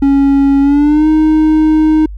triangle tone with pitch glide, 277.2 to 311.1 Hz, C#4 to D#4, 0 to 0 cents, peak -4 dBFS, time 0.02-2.06 s, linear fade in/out 5 ms, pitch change +200 cents, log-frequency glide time 0.61-1.08 s, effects added 50 Hz sine -23 dBFS peak until 2.17 s

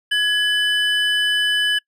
triangle tone pair together, 1676.9 / 3000 Hz, G#6 / F#7, +16 / +23 cents, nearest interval minor seventh, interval 1007 cents, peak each -17 dBFS, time 0.11-1.79 s, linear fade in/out 10 ms, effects noise-tail reverb RT60 0.1 s tail -26 dB re dry

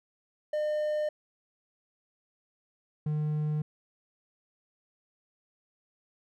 triangle tone pair in turn, 605 / 151.66 Hz, D#5 / D#3, -49 / -44 cents, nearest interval 2 octaves, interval 2395 cents, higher first, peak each -25 dBFS, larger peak neither, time 0.53-1.09 / 3.06-3.62 s, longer neither, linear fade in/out 5 ms, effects none

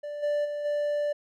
triangle tone with level steps, 587.3 Hz, D5, in tune, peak -31 / -22 / -28 / -23 dBFS, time 0.03-1.13 s, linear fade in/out 10 ms, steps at 0.22 / 0.44 / 0.64 s, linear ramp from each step 20 ms, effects none

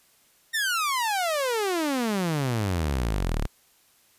sawtooth exponential sweep, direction down, 1864.7 to 32.7 Hz, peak -20 dBFS, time 0.53-3.47 s, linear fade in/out 20 ms, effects white hiss -61 dBFS RMS until 4.18 s + resampled to 32000 Hz

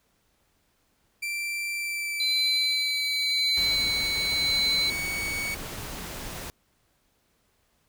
40% pulse tone with pitch glide, 2349 to 2238 Hz, D7 to C#7, 0 to +16 cents, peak -28 dBFS, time 1.22-5.55 s, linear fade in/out 10 ms, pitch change -84 cents, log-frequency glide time 1.73-3.94 s
sine tone with tremolo, 4044 Hz, B7, 40 cents sharp, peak -22 dBFS, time 2.2-4.9 s, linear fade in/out 2 ms, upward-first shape sine, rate 0.91 Hz, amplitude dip 45%
pink noise, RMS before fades -37 dBFS, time 3.57-6.5 s, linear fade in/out 0 ms
effects pink hiss -69 dBFS RMS until 7.88 s

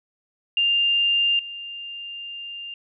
sine tone with level steps, 2798 Hz, F7, 3 cents sharp, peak -17 / -32 dBFS, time 0.57-2.74 s, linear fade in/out 2 ms, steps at 1.39 s, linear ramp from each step 2 ms, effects none

